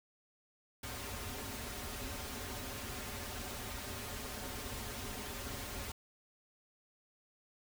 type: noise with comb filter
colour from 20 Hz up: pink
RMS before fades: -43 dBFS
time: 0.83-5.92 s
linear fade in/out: 5 ms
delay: 6.1 ms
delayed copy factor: -0.75
effects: none